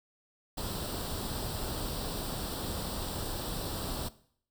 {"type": "noise with comb filter", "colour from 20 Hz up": "pink", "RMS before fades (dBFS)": -36, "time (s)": [0.57, 4.09], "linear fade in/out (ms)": 10, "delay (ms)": 0.23, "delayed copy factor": 0.7, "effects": ["noise-tail reverb RT60 0.6 s tail -18 dB re dry"]}